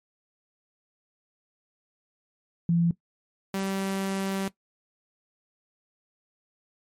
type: tone pair in turn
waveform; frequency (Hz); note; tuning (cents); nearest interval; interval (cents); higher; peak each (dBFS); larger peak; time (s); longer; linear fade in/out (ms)
sine / sawtooth; 169.8 / 193.81; F3 / G3; -48 / -19; major second; 229; second; -19 / -23; first; 2.69-2.91 / 3.54-4.48; second; 2
effects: noise-tail reverb RT60 0.1 s tail -17 dB re dry + MP3 64 kbps